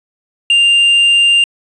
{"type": "tone", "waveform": "triangle", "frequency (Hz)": 2794, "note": "F7", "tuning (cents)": 0, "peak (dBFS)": -5, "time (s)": [0.5, 1.44], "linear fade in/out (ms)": 2, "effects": ["resampled to 24000 Hz", "7-bit"]}